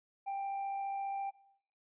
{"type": "tone with amplitude modulation", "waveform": "triangle", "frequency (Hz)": 789, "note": "G5", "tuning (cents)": 11, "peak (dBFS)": -32, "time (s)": [0.26, 1.31], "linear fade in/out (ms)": 20, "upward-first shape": "sine", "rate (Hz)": 54.7, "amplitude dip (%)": 25, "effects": ["noise-tail reverb RT60 0.8 s tail -21 dB re dry", "resampled to 8000 Hz"]}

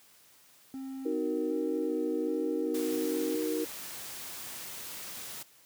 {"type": "tone with vibrato", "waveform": "triangle", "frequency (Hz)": 261.6, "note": "C4", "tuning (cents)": 0, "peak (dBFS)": -35, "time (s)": [0.74, 3.35], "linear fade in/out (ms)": 0, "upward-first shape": "square", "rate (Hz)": 1.3, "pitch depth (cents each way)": 33}
{"type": "chord", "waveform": "sine", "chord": "D# minor", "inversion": "none", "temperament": "just", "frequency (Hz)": [311.1, 373.4, 466.7], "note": ["D#4", "F#4", "A#4"], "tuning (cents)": [0, 16, 2], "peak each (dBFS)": [-32, -36, -33], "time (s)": [1.05, 3.65], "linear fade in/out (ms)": 10}
{"type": "noise", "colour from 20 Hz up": "white", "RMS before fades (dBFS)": -42, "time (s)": [2.74, 5.43], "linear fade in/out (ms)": 5}
{"effects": ["white hiss -60 dBFS RMS until 5.65 s", "high-pass 80 Hz 12 dB/octave"]}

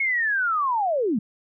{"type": "linear sweep", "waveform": "sine", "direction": "down", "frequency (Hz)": [2200, 188.1], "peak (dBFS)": -20, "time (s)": [0, 1.19], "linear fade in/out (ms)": 5, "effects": []}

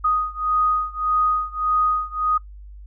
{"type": "beating tone pair", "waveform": "sine", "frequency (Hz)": [1244.5, 1246.2], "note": ["D#6", "D#6"], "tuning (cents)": [0, 2], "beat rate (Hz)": 1.7, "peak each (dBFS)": [-21, -22], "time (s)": [0.04, 2.38], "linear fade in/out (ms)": 10, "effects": ["noise-tail reverb RT60 0.1 s tail -19 dB re dry", "added 50 Hz sine -37 dBFS peak until 2.86 s"]}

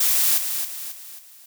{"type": "noise with echo", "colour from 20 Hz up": "blue", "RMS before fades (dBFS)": -19, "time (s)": [0, 0.38], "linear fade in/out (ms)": 5, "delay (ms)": 270, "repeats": 4, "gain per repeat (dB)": -7, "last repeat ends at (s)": 1.46, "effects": []}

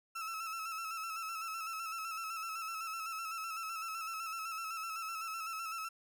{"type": "tone with vibrato", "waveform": "35% pulse", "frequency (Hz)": 1318.5, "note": "E6", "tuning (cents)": 0, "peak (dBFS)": -37, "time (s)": [0.15, 5.89], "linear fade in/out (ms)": 10, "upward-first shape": "square", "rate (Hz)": 7.9, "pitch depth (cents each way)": 37, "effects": []}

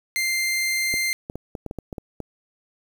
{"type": "tone", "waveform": "sawtooth", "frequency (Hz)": 2093, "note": "C7", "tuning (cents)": 0, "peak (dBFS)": -18, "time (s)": [0.16, 1.13], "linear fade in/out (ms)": 0}
{"type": "clicks", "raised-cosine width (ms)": 2, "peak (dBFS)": -18, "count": 10, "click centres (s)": [0.94, 1.299, 1.356, 1.552, 1.663, 1.711, 1.787, 1.928, 1.982, 2.203]}
{"effects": ["8-bit"]}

